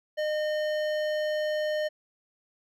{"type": "tone with hard clipping", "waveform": "triangle", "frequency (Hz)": 610, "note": "D#5", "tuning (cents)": -34, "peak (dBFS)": -28, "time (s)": [0.17, 1.89], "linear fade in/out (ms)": 20, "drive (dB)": 17, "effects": []}